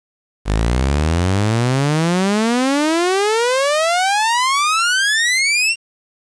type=exponential sweep; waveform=sawtooth; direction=up; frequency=49.39 to 2794 Hz; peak=-10 dBFS; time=0.45-5.76 s; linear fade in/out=50 ms; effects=resampled to 22050 Hz + 7-bit